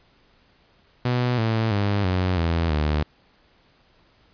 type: tone with pitch steps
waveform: sawtooth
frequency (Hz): 123.47 / 111.92 / 101.45 / 91.97 / 83.36 / 75.57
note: B2 / A2 / G#2 / F#2 / E2 / D#2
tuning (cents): 0 / +30 / -40 / -10 / +20 / -50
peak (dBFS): -16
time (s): 1.05-3.03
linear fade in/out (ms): 5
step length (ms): 330
effects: pink hiss -59 dBFS RMS until 4.33 s + resampled to 11025 Hz